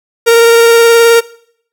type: tone with vibrato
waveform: 45% pulse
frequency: 463.8 Hz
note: A#4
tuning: 9 cents flat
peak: -3 dBFS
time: 0.26-1.21 s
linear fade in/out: 20 ms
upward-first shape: sine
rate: 19 Hz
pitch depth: 14 cents each way
effects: noise-tail reverb RT60 0.6 s tail -20 dB re dry